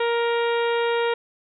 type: harmonic tone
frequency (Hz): 468.8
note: A#4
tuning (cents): +10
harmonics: 1 / 2 / 3 / 4 / 5 / 6 / 7 / 8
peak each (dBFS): -21 / -27 / -31 / -33 / -35 / -37 / -38 / -39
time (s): 0-1.14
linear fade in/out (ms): 5
effects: none